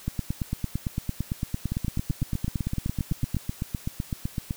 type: two click trains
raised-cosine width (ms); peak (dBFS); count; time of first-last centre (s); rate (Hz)
5; -15 / -14; 23 / 30; 1.72-4.508 / 0.08-3.346; 7.89 / 8.88
effects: white hiss -47 dBFS RMS until 4.56 s